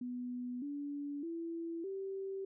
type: tone with pitch steps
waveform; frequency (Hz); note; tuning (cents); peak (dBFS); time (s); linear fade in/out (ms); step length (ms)
sine; 247 / 287 / 333.5 / 387.6; B3 / D4 / E4 / G4; 0 / -40 / +20 / -20; -38; 0.01-2.45; 5; 610
effects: none